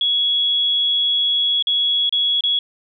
sine tone with dropouts, 3351 Hz, G#7, 15 cents sharp, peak -15 dBFS, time 0.01-2.59 s, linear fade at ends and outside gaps 2 ms, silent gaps 1.625-1.67 / 2.094-2.125 / 2.408-2.437 s, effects none

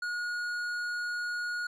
triangle tone with tanh clipping, 1444 Hz, F#6, 43 cents flat, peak -33 dBFS, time 0.02-1.67 s, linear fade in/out 5 ms, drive 14 dB, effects none

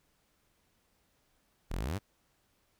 sawtooth exponential sweep, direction up, 33.91 to 111.1 Hz, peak -29 dBFS, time 1.7-1.99 s, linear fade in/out 20 ms, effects pink hiss -73 dBFS RMS until 2.79 s

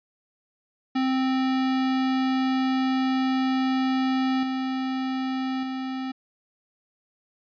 square tone with level steps, 261.6 Hz, C4, in tune, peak -22 / -26 / -29 dBFS, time 0.95-6.12 s, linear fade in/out 10 ms, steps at 4.43 / 5.63 s, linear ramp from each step 2 ms, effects resampled to 11025 Hz

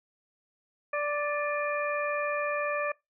harmonic tone with a mistuned harmonic, 586 Hz, D5, 4 cents flat, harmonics 1 / 2 / 3 / 4, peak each -30 / -33 / -35 / -36 dBFS, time 0.93-2.92 s, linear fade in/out 5 ms, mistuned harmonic 4, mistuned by +46 cents, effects noise-tail reverb RT60 0.2 s tail -23 dB re dry

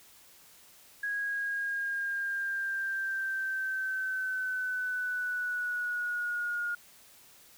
sine linear sweep, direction down, 1654 to 1425 Hz, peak -30 dBFS, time 1.03-6.75 s, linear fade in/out 5 ms, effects white hiss -57 dBFS RMS until 7.57 s

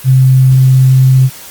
sine tone, 130.81 Hz, C3, in tune, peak -3 dBFS, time 0.04-1.3 s, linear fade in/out 50 ms, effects white hiss -31 dBFS RMS until 1.5 s + Opus 32 kbps

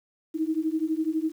sine beating tone pair, 311.1 / 323.1 Hz, D#4 / E4, 0 / -35 cents, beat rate 12 Hz, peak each -27 dBFS, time 0.34-1.32 s, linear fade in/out 20 ms, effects 9-bit

